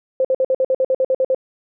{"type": "tone bursts", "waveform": "sine", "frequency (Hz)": 523.3, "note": "C5", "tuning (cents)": 0, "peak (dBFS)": -13, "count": 12, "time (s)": [0.2, 1.347], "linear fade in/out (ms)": 2, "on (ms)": 47, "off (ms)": 53, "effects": []}